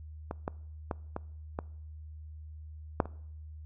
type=clicks; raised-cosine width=1 ms; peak=-21 / -18 / -18 / -20 / -19 / -10 / -28 dBFS; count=7; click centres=0.311 / 0.479 / 0.912 / 1.164 / 1.589 / 3.002 / 3.056 s; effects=noise-tail reverb RT60 0.7 s tail -23 dB re dry + added 77 Hz sine -43 dBFS peak until 3.65 s